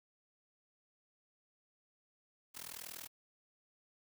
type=noise with amplitude modulation; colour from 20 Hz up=white; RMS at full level=-44 dBFS; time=2.54-3.08 s; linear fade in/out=20 ms; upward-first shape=sine; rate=40.5 Hz; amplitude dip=95%; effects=none